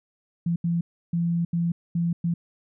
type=tone bursts at uneven times; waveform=sine; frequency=170 Hz; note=F3; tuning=46 cents flat; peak=-21 dBFS; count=6; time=0.46-0.56 / 0.64-0.81 / 1.13-1.45 / 1.53-1.72 / 1.95-2.13 / 2.24-2.34 s; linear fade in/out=5 ms; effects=none